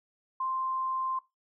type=tone; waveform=sine; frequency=1046.5 Hz; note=C6; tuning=in tune; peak=-29 dBFS; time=0.4-1.19 s; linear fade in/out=5 ms; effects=noise-tail reverb RT60 0.2 s tail -18 dB re dry